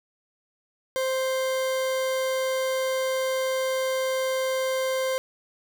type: tone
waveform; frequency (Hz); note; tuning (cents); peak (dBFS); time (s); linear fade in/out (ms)
40% pulse; 523.3; C5; 0; -23; 0.96-5.18; 0
effects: none